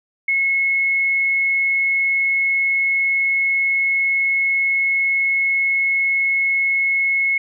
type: tone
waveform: sine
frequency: 2181 Hz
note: C#7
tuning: 29 cents flat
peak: -15 dBFS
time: 0.28-7.38 s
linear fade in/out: 5 ms
effects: none